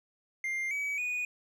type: tone with pitch steps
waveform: triangle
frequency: 2100 / 2277 / 2469 Hz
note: C7 / C#7 / D#7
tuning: +6 / +46 / -14 cents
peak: -29 dBFS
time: 0.44-1.25 s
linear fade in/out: 2 ms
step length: 270 ms
effects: none